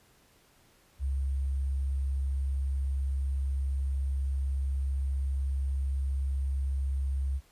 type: tone with sample-and-hold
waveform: sine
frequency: 67.9 Hz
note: C#2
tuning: 35 cents flat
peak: -27 dBFS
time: 0.99-7.41 s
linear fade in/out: 50 ms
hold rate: 8820 Hz
effects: pink hiss -63 dBFS RMS until 7.51 s + resampled to 32000 Hz